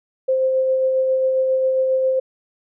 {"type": "tone with tremolo", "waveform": "sine", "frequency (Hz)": 523, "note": "C5", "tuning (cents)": -1, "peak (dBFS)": -14, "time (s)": [0.28, 2.2], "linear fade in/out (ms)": 10, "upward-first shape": "sine", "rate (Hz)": 7.4, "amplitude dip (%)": 25, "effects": []}